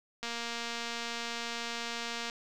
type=click train; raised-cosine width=0.2 ms; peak=-20 dBFS; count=485; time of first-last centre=0.23-2.298 s; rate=234 Hz; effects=none